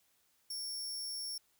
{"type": "tone", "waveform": "sawtooth", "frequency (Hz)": 5470, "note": "F8", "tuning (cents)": -37, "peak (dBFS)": -36, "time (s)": [0.5, 1.38], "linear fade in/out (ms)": 5, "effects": ["white hiss -73 dBFS RMS until 1.59 s"]}